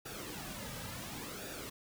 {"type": "noise with flanger", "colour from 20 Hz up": "pink", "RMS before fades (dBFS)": -44, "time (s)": [0.05, 1.7], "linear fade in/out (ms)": 10, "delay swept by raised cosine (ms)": [0.95, 2.85], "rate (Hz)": 0.7, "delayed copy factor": -0.65, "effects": []}